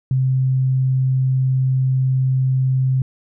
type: tone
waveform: sine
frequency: 130.81 Hz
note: C3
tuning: in tune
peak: -14 dBFS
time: 0.11-3.02 s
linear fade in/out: 2 ms
effects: none